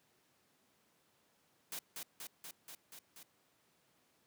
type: noise with echo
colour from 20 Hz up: white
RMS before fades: -43 dBFS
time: 1.72-1.79 s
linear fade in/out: 2 ms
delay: 240 ms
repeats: 6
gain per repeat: -2 dB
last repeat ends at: 3.23 s
effects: pink hiss -73 dBFS RMS until 4.26 s + high-pass 150 Hz 12 dB/octave